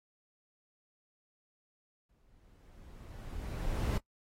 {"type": "noise with exponential growth", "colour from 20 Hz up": "brown", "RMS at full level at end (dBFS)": -29, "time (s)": [2.09, 3.98], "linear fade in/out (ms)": 5, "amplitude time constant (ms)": 410, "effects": ["noise-tail reverb RT60 0.1 s tail -21 dB re dry", "AAC 48 kbps"]}